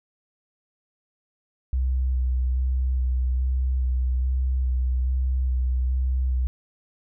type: tone with vibrato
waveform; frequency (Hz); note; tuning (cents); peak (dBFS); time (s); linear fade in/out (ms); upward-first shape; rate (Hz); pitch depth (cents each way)
sine; 63.7; C2; -46; -20; 1.73-6.47; 0; square; 1.2; 16
effects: none